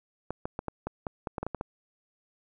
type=clicks; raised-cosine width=1 ms; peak=-18 dBFS; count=12; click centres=0.306 / 0.455 / 0.591 / 0.683 / 0.87 / 1.068 / 1.272 / 1.382 / 1.43 / 1.466 / 1.547 / 1.611 s; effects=none